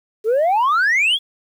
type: exponential sweep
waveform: sine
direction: up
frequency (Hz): 415.3 to 3454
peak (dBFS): -11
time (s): 0.24-1.19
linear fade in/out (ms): 50
effects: tanh soft clip ceiling -12 dBFS + 8-bit